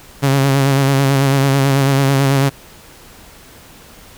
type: tone with vibrato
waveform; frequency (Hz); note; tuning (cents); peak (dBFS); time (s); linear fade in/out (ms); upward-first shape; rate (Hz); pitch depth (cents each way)
sawtooth; 137.1; C#3; -19; -7; 0.22-2.5; 20; sine; 9.1; 39
effects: pink hiss -41 dBFS RMS until 4.17 s